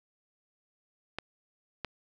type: clicks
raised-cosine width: 0.3 ms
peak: -18 dBFS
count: 2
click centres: 1.186 / 1.847 s
effects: none